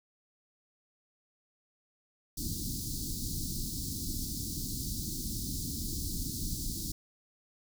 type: band-stop noise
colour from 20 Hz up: pink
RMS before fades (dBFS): -36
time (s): 2.37-6.92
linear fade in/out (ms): 5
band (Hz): 320 to 4200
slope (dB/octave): 48
effects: none